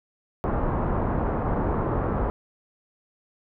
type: low-pass noise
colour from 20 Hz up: pink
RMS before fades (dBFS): -25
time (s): 0.44-2.3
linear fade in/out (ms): 0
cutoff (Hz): 1200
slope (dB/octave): 24
effects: none